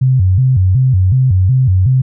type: tone with vibrato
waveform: sine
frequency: 110 Hz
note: A2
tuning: in tune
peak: -7 dBFS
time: 0.01-2.02 s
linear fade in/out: 10 ms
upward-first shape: square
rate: 2.7 Hz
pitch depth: 290 cents each way
effects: none